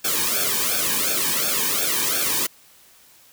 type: noise with flanger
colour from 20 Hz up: white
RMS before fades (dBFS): -22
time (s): 0.04-2.47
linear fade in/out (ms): 10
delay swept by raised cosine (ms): 1 to 1.5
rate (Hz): 2.8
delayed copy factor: -1
effects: white hiss -52 dBFS RMS until 3.32 s